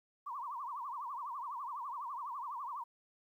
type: tone with vibrato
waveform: sine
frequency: 1047 Hz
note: C6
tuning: 1 cent sharp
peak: -39 dBFS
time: 0.26-2.84 s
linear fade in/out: 10 ms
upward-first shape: triangle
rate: 12 Hz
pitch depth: 250 cents each way
effects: 12-bit